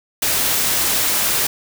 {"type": "noise", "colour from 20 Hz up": "white", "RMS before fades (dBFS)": -18, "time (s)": [0.22, 1.47], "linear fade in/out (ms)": 5, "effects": []}